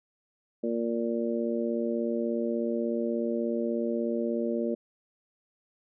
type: harmonic tone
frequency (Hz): 116.54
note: A#2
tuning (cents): 0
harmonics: 2 / 3 / 4 / 5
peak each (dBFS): -30 / -32 / -33 / -34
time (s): 0.63-4.75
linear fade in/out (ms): 10
effects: none